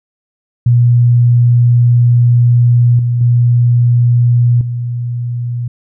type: tone with level steps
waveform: sine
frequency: 120.6 Hz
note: B2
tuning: 41 cents flat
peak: -5 / -10 / -6 / -15 dBFS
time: 0.66-5.68 s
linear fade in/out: 5 ms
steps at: 2.99 / 3.21 / 4.61 s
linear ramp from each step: 2 ms
effects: none